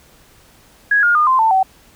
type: tone with pitch steps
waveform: sine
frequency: 1661.2 / 1421.3 / 1216.1 / 1040.5 / 890.2 / 761.7 Hz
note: G#6 / F6 / D#6 / C6 / A5 / G5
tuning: 0 / +30 / -40 / -10 / +20 / -50 cents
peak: -10 dBFS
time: 0.91-1.63 s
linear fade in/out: 5 ms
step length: 120 ms
effects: pink hiss -49 dBFS RMS until 1.95 s